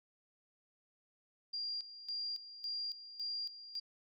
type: tone with tremolo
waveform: sine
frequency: 4781 Hz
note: D8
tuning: 30 cents sharp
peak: -37 dBFS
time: 1.53-3.8 s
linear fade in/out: 10 ms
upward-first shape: square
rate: 1.8 Hz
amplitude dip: 75%
effects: none